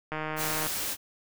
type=click train; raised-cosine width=0.5 ms; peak=-18 dBFS; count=86; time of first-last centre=0.12-0.668 s; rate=155 Hz
type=noise; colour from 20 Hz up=white; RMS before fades=-32 dBFS; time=0.36-0.97 s; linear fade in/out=50 ms
effects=none